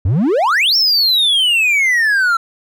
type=exponential two-way sweep; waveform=triangle; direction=up then down; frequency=81.6 to 5510 to 1335 Hz; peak=-9 dBFS; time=0.05-2.37 s; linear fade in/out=5 ms; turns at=0.76 s; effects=none